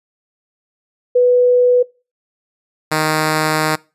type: tone pair in turn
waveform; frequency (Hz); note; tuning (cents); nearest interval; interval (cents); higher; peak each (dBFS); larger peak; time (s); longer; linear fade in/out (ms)
sine / 5% pulse; 493.9 / 155.57; B4 / D#3; 0 / 0; octave + minor sixth; 2000; first; -8 / -3; second; 1.15-1.83 / 2.91-3.76; second; 10
effects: noise-tail reverb RT60 0.3 s tail -23 dB re dry + resampled to 32000 Hz